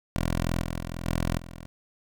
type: tone with level steps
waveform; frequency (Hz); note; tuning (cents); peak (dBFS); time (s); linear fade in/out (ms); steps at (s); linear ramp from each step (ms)
10% pulse; 42.21; E1; +42; -17 / -22 / -25 / -17 / -32; 0.16-1.66; 0; 0.61 / 0.79 / 1.05 / 1.37; 20
effects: none